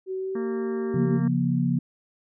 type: tone with pitch glide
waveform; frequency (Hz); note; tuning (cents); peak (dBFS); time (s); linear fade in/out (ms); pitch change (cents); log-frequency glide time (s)
sine; 377.1 to 385.2; F#4 to G4; +33 to -30; -27; 0.06-1.2; 50; +37; 0.17-0.39
type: harmonic tone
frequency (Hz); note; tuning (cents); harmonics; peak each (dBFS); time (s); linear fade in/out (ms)
230; A#3; -23; 1 / 2 / 3 / 4 / 5 / 6 / 7 / 8; -29 / -42 / -48 / -47 / -44 / -52 / -47 / -51; 0.35-1.28; 5
type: chord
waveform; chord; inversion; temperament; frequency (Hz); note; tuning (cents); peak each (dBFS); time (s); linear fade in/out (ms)
sine; Bb minor; first; equal with one note detuned; 138.59 / 174.61 / 238.4; Db3 / F3 / Bb3; 0 / 0 / +39; -25; 0.94-1.79; 5
effects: none